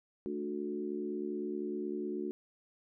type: harmonic tone with a mistuned harmonic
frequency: 72.8 Hz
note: D2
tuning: 15 cents flat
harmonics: 3 / 4 / 5 / 6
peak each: -41 / -40 / -37 / -48 dBFS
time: 0.26-2.31 s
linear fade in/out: 0 ms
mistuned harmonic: 4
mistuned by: +18 cents
effects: none